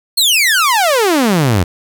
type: exponential sweep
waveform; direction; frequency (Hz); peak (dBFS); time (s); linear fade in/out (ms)
sawtooth; down; 4400 to 82.41; -6; 0.17-1.64; 10
effects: none